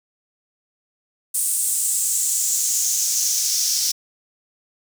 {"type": "noise with high-pass filter sweep", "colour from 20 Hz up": "pink", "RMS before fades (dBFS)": -21, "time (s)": [1.34, 3.92], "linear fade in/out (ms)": 10, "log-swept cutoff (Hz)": [8900, 5400], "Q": 4, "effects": []}